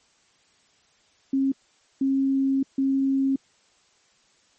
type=tone bursts at uneven times; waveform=sine; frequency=270.2 Hz; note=C#4; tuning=44 cents flat; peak=-19 dBFS; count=3; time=1.33-1.52 / 2.01-2.63 / 2.78-3.36 s; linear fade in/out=5 ms; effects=white hiss -62 dBFS RMS until 4.58 s + MP3 32 kbps